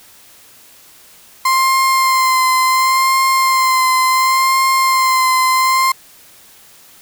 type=tone with vibrato; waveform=35% pulse; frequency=1046.5 Hz; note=C6; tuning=in tune; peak=-9 dBFS; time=1.45-5.92 s; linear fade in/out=5 ms; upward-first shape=sine; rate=0.7 Hz; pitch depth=22 cents each way; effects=white hiss -44 dBFS RMS until 7.01 s